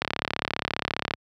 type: click train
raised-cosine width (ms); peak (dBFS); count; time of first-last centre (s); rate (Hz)
0.3; -8; 40; 0.02-1.137; 34.9
effects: high-pass 80 Hz 12 dB/octave